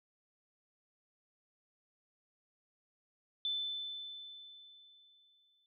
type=tone with exponential decay; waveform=sine; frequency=3520 Hz; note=A7; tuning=in tune; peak=-32 dBFS; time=3.45-5.66 s; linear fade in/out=1 ms; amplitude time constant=480 ms; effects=none